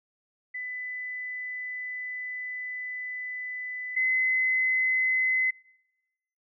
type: tone pair in turn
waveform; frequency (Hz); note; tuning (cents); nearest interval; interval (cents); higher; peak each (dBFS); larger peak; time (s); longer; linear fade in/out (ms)
sine; 2000 / 2036; B6 / C7; +21 / -48; unison; 31; second; -32 / -22; second; 0.54-3.96 / 3.96-5.51; first; 10
effects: noise-tail reverb RT60 1.0 s tail -26 dB re dry